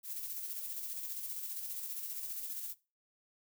violet noise with tremolo, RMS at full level -40 dBFS, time 0.03-2.75 s, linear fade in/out 50 ms, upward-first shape square, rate 15 Hz, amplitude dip 35%, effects noise-tail reverb RT60 0.3 s tail -20 dB re dry

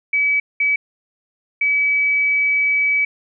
sine tone bursts at uneven times, 2286 Hz, D7, 47 cents flat, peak -14 dBFS, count 3, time 0.13-0.4 / 0.6-0.76 / 1.61-3.05 s, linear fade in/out 5 ms, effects none

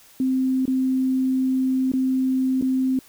sine tone with dropouts, 260.7 Hz, C4, 6 cents flat, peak -18 dBFS, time 0.2-2.99 s, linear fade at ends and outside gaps 2 ms, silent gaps 0.655-0.678 / 1.918-1.936 / 2.613-2.623 s, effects white hiss -51 dBFS RMS until 3.08 s

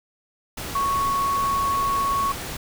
sine tone in noise, 1109 Hz, C#6, in tune, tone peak -20 dBFS, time 0.75-2.32 s, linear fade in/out 5 ms, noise pink, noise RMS -32 dBFS, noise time 0.57-2.57 s, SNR +9 dB, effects none

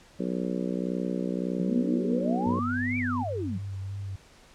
harmonic tone, 61.74 Hz, B1, in tune, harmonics 3 / 4 / 5 / 6 / 7 / 8 / 9, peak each -31 / -33 / -35 / -37 / -38 / -39 / -40 dBFS, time 0.19-2.6 s, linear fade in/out 10 ms
sine exponential two-way sweep, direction up then down, 162.4 to 2377 to 162.4 Hz, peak -30 dBFS, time 1.58-3.59 s, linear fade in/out 20 ms, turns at 2.98 s
sine tone with pitch glide, 241.5 to 248.7 Hz, B3 to B3, -39 to +12 cents, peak -28 dBFS, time 1.67-3.24 s, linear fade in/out 20 ms, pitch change +51 cents, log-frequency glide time 2.65-2.71 s
sine tone with vibrato, 98 Hz, G2, in tune, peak -32 dBFS, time 2.46-4.16 s, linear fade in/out 5 ms, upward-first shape sine, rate 2.8 Hz, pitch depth 31 cents each way
effects pink hiss -55 dBFS RMS until 4.54 s + low-pass 8000 Hz 12 dB/octave

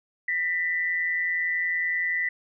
sine tone pair together, 1807.3 / 1978 Hz, A6 / B6, +46 / +2 cents, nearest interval major second, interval 156 cents, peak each -32 / -24 dBFS, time 0.28-2.29 s, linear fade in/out 5 ms, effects none

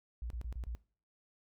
sine tone bursts, 58.27 Hz, A#1, in tune, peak -37 dBFS, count 5, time 0.22-0.75 s, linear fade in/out 0 ms, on 82 ms, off 30 ms, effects noise-tail reverb RT60 0.4 s tail -20 dB re dry

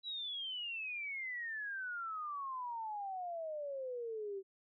sine exponential sweep, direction down, 3951 to 380.5 Hz, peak -39 dBFS, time 0.03-4.43 s, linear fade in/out 50 ms, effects none

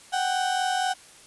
35% pulse tone pair together, 743.8 / 788 Hz, F#5 / G5, +9 / +9 cents, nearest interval minor second, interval 100 cents, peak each -23 / -27 dBFS, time 0.12-0.94 s, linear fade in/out 20 ms, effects white hiss -50 dBFS RMS until 1.26 s + resampled to 24000 Hz

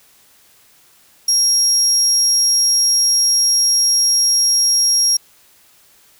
35% pulse tone, 5600 Hz, F8, 4 cents sharp, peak -9 dBFS, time 1.28-5.17 s, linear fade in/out 5 ms, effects white hiss -51 dBFS RMS until 6.19 s

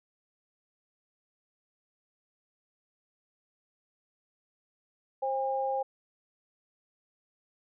sine tone pair together, 531 / 808.9 Hz, C5 / G#5, +25 / -46 cents, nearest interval perfect fifth, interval 729 cents, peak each -31 / -30 dBFS, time 5.22-5.83 s, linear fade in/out 10 ms, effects none

